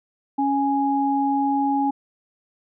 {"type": "tone pair together", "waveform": "sine", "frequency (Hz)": [277.2, 830.6], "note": ["C#4", "G#5"], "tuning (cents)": [0, 0], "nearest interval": "octave + perfect fifth", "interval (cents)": 1900, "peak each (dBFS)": -21, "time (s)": [0.38, 1.91], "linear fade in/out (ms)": 10, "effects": []}